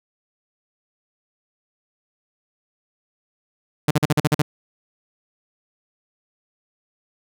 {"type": "tone bursts", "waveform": "sawtooth", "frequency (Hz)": 150, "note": "D3", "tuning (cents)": 37, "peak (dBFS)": -10, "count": 8, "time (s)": [3.88, 4.42], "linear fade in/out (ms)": 5, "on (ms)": 29, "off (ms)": 44, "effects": []}